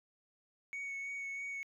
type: tone with vibrato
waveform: sine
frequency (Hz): 2224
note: C#7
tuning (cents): +5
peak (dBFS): -36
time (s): 0.73-1.63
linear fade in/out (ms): 0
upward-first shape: sine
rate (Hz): 3.1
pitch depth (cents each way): 14
effects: tanh soft clip ceiling -38 dBFS + 13-bit